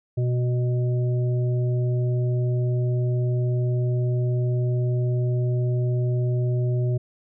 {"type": "harmonic tone", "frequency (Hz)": 123.47, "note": "B2", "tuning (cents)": 0, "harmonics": [1, 3, 5], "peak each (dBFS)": [-20, -31, -36], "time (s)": [0.17, 6.98], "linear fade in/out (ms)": 10, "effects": []}